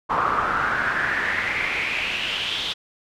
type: noise with band-pass filter sweep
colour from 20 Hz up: brown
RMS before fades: -24 dBFS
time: 0.09-2.74 s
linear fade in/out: 20 ms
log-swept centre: 1100 to 3500 Hz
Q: 5.1
effects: none